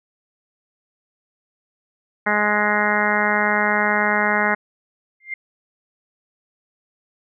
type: harmonic tone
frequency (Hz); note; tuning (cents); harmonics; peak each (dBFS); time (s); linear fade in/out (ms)
209.1; G#3; +12; 1 / 2 / 3 / 4 / 5 / 6 / 7 / 8 / 9 / 10; -26 / -28 / -26 / -24 / -27 / -28 / -24 / -26 / -23 / -26; 2.26-4.55; 10
type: tone with exponential growth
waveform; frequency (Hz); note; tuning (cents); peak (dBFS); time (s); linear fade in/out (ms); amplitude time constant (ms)
sine; 2100; C7; +6; -21; 5.2-5.34; 5; 30
effects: none